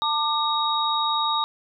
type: tone cluster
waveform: sine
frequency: 895 / 1191 / 3775 Hz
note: A5 / D6 / A#7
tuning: +29 / +24 / +21 cents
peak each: -25 dBFS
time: 0.02-1.44 s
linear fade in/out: 0 ms
effects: none